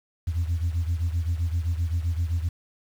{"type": "beating tone pair", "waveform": "sine", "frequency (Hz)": [82.41, 90.11], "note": ["E2", "F#2"], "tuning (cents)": [0, -45], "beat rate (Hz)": 7.7, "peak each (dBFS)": [-23, -27], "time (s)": [0.27, 2.49], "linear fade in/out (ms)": 10, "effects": ["tanh soft clip ceiling -19 dBFS", "8-bit"]}